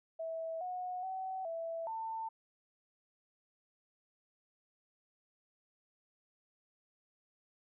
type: tone with pitch steps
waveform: sine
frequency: 652 / 729 / 757 / 661 / 895 Hz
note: E5 / F#5 / F#5 / E5 / A5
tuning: -19 / -26 / +39 / +5 / +29 cents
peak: -37 dBFS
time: 0.19-2.29 s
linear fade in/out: 10 ms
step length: 420 ms
effects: none